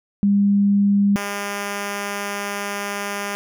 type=tone pair in turn; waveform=sine / 5% pulse; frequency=201.2 / 202.3 Hz; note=G3 / G#3; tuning=+45 / -45 cents; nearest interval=unison; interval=10 cents; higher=second; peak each=-13 dBFS; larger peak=neither; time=0.23-1.16 / 1.16-3.35 s; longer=second; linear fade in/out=0 ms; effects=none